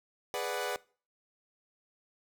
sawtooth chord, G# half-diminished seventh, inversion none, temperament equal, 415.3 / 493.9 / 587.3 / 740 Hz, G#4 / B4 / D5 / F#5, 0 / 0 / 0 / 0 cents, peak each -35 / -33 / -35 / -35 dBFS, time 0.34-0.76 s, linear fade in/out 0 ms, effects noise-tail reverb RT60 0.4 s tail -22 dB re dry

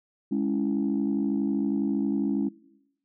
sine chord, C# minor, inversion second, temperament equal, 207.7 / 277.2 / 329.6 Hz, G#3 / C#4 / E4, 0 / 0 / 0 cents, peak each -26 / -26 / -30 dBFS, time 0.31-2.49 s, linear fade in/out 10 ms, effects noise-tail reverb RT60 0.9 s tail -21 dB re dry + tanh soft clip ceiling -17 dBFS

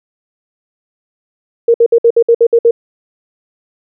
sine tone bursts, 466.2 Hz, A#4, in tune, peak -4 dBFS, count 9, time 1.68-2.71 s, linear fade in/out 5 ms, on 62 ms, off 59 ms, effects none

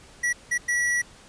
square tone bursts at uneven times, 1938 Hz, B6, 33 cents flat, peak -22 dBFS, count 3, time 0.23-0.33 / 0.51-0.58 / 0.68-1.02 s, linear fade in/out 10 ms, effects pink hiss -50 dBFS RMS until 1.28 s + resampled to 22050 Hz

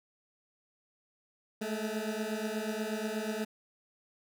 20% pulse beating tone pair, 212.3 / 220.6 Hz, G#3 / A3, +38 / +5 cents, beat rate 8.3 Hz, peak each -31 dBFS, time 1.61-3.45 s, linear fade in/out 10 ms, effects none

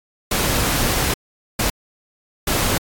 pink noise bursts at uneven times, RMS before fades -19 dBFS, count 3, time 0.31-1.14 / 1.59-1.7 / 2.47-2.78 s, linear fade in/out 5 ms, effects AAC 64 kbps

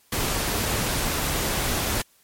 pink noise, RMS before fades -25 dBFS, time 0.12-2.02 s, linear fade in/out 5 ms, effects white hiss -60 dBFS RMS until 2.23 s + MP3 64 kbps

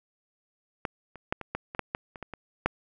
clicks, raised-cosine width 0.5 ms, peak -14 / -29 / -11 / -22 / -15 / -23 / -12 / -13 / -26 / -22 / -23 / -8 dBFS, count 12, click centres 0.852 / 1.157 / 1.325 / 1.413 / 1.55 / 1.749 / 1.793 / 1.949 / 2.158 / 2.227 / 2.337 / 2.66 s, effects none

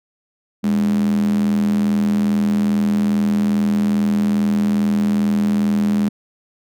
square tone with high-pass filter, 41.2 Hz, E1, in tune, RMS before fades -17 dBFS, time 0.63-6.09 s, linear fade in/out 10 ms, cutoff 210 Hz, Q 9.2, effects none

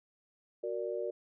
sine chord, Gb augmented, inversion none, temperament equal, 370 / 466.2 / 587.3 Hz, Gb4 / Bb4 / D5, 0 / 0 / 0 cents, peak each -38 / -37 / -38 dBFS, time 0.63-1.11 s, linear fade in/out 10 ms, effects none

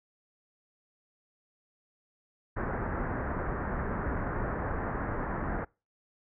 pink low-pass noise, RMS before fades -33 dBFS, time 2.56-5.65 s, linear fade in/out 10 ms, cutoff 1800 Hz, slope 48 dB/octave, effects noise-tail reverb RT60 0.3 s tail -25 dB re dry

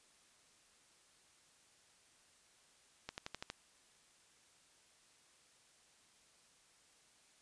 accelerating click train, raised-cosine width 0.2 ms, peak -25 dBFS, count 6, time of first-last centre 3.09-3.501 s, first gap 89 ms, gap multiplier 0.96, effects white hiss -68 dBFS RMS until 7.41 s + resampled to 22050 Hz

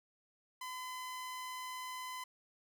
sawtooth tone, 1016 Hz, B5, 49 cents sharp, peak -38 dBFS, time 0.61-2.24 s, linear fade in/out 5 ms, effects none

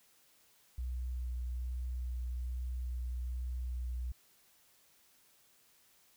sine tone with vibrato, 61.74 Hz, B1, in tune, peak -35 dBFS, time 0.78-4.12 s, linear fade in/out 5 ms, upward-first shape sine, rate 1.2 Hz, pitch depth 12 cents each way, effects white hiss -67 dBFS RMS until 6.16 s

